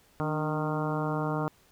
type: harmonic tone with a mistuned harmonic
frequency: 154.1 Hz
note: D#3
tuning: 16 cents flat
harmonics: 1 / 2 / 3 / 4 / 5 / 6 / 7 / 8 / 9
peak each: -31 / -34 / -36 / -37 / -38 / -39 / -39 / -40 / -41 dBFS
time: 0.2-1.48 s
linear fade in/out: 0 ms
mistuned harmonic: 2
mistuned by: -54 cents
effects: pink hiss -62 dBFS RMS until 1.71 s